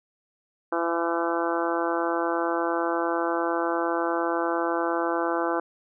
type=harmonic tone; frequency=168.6 Hz; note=E3; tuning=39 cents sharp; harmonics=2 / 3 / 4 / 5 / 6 / 7 / 8 / 9; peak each=-28 / -30 / -31 / -32 / -33 / -33 / -34 / -35 dBFS; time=0.72-5.6 s; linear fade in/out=5 ms; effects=none